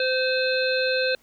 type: harmonic tone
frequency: 516 Hz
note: C5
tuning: 24 cents flat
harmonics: 1 / 3 / 5 / 7 / 8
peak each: -23 / -27 / -29 / -34 / -29 dBFS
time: 0-1.15 s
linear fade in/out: 2 ms
effects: pink hiss -60 dBFS RMS until 1.22 s